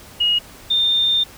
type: tone pair in turn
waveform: sine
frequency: 2880 / 3617 Hz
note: F#7 / A7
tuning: -47 / +47 cents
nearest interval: major third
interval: 394 cents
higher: second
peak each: -14 dBFS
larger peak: neither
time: 0.2-0.39 / 0.7-1.24 s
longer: second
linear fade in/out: 10 ms
effects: pink hiss -42 dBFS RMS until 1.37 s